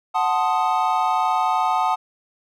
triangle chord, F# diminished seventh, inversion none, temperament equal with one note detuned, 740 / 880 / 1042.9 / 1244.5 Hz, F#5 / A5 / C6 / Eb6, 0 / 0 / -6 / 0 cents, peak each -20 / -20 / -25 / -22 dBFS, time 0.14-1.96 s, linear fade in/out 20 ms, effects none

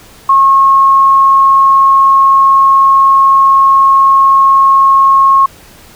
sine tone, 1086 Hz, C#6, 36 cents flat, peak -3 dBFS, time 0.29-5.46 s, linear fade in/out 5 ms, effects pink hiss -38 dBFS RMS until 5.95 s

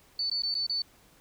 sine tone with dropouts, 4497 Hz, C#8, 24 cents sharp, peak -27 dBFS, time 0.19-0.82 s, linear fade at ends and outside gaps 2 ms, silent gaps 0.299-0.314 / 0.421-0.434 / 0.542-0.551 / 0.666-0.696 s, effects pink hiss -60 dBFS RMS until 1.2 s

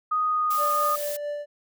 sine tone with pitch glide, 1244.5 to 1227.4 Hz, D#6 to D#6, 0 to -24 cents, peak -21 dBFS, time 0.11-0.96 s, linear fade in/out 10 ms, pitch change -24 cents, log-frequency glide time 0.26-0.66 s
blue noise, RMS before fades -34 dBFS, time 0.5-1.17 s, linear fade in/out 10 ms
triangle tone with tremolo, 586 Hz, D5, 4 cents flat, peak -25 dBFS, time 0.57-1.46 s, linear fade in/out 50 ms, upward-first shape sine, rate 4.5 Hz, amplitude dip 35%
effects none

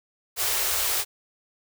white band-stop noise, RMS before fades -25 dBFS, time 0.36-1.05 s, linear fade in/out 50 ms, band 110 to 360 Hz, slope 96 dB/octave, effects none

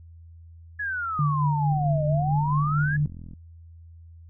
sine exponential two-way sweep, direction down then up, 1712 to 596 to 1712 Hz, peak -26 dBFS, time 0.79-2.97 s, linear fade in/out 10 ms, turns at 2.06 s
sine tone with tremolo, 147.6 Hz, D3, 9 cents sharp, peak -19 dBFS, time 1.19-3.06 s, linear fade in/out 2 ms, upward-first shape sine, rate 4.5 Hz, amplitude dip 40%
click train, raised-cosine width 5 ms, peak -29 dBFS, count 69, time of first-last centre 1.72-3.335 s, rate 42.1 Hz
effects noise-tail reverb RT60 0.1 s tail -23 dB re dry + added 83 Hz sine -44 dBFS peak until 4.29 s

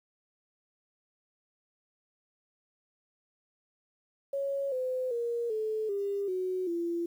sine tone with pitch steps, 554 / 511 / 471.3 / 434.7 / 400.9 / 369.8 / 341 Hz, C#5 / C5 / A#4 / A4 / G4 / F#4 / F4, -1 / -41 / +19 / -21 / +39 / -1 / -41 cents, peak -29 dBFS, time 4.33-7.06 s, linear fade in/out 5 ms, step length 390 ms, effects 10-bit

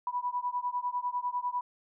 sine beating tone pair, 979 / 989 Hz, B5 / B5, -15 / +2 cents, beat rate 10 Hz, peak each -33 / -33 dBFS, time 0.07-1.61 s, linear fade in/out 2 ms, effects none

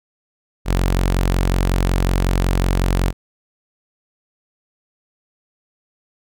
sawtooth tone, 45.43 Hz, F#1, 31 cents flat, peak -11 dBFS, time 0.65-3.13 s, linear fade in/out 50 ms, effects none

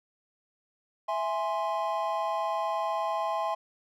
triangle chord, E augmented, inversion none, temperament equal, 659.3 / 830.6 / 1046.5 Hz, E5 / G#5 / B#5, 0 / 0 / 0 cents, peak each -30 dBFS, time 1.08-3.55 s, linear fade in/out 10 ms, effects none

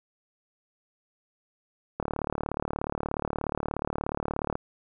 click train, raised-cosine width 1 ms, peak -15 dBFS, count 95, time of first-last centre 2-4.554 s, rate 36.8 Hz, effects none

